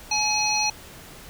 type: harmonic tone with a mistuned harmonic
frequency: 846 Hz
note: G#5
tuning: 32 cents sharp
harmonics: 1 / 3 / 5 / 7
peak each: -26 / -26 / -26 / -26 dBFS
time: 0.11-0.7 s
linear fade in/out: 5 ms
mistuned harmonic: 7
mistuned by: -23 cents
effects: pink hiss -44 dBFS RMS until 1.29 s